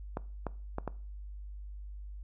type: clicks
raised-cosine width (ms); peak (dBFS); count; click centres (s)
1; -20; 4; 0.171 / 0.467 / 0.784 / 0.877
effects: noise-tail reverb RT60 0.4 s tail -20 dB re dry + added 50 Hz sine -41 dBFS peak until 2.23 s